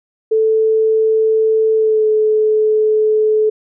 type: tone with pitch glide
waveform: sine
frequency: 440 to 431.2 Hz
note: A4 to A4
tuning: 0 to -35 cents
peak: -10 dBFS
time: 0.31-3.5 s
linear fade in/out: 10 ms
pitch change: -35 cents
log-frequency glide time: 1.75-2.07 s
effects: none